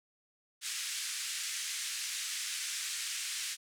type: band-pass noise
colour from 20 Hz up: white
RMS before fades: -38 dBFS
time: 0.61-3.57 s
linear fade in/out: 50 ms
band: 1700 to 9000 Hz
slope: 24 dB/octave
effects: none